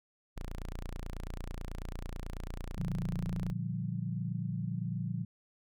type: tone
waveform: sawtooth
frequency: 29.14 Hz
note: A#0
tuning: in tune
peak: -34 dBFS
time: 0.36-3.53 s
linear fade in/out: 10 ms
type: chord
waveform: sine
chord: G minor seventh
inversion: first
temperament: equal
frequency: 116.54 / 146.83 / 174.61 / 196 Hz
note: Bb2 / D3 / F3 / G3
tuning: 0 / 0 / 0 / 0 cents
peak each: -37 / -39 / -37 / -43 dBFS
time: 2.77-5.25 s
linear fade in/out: 10 ms
effects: none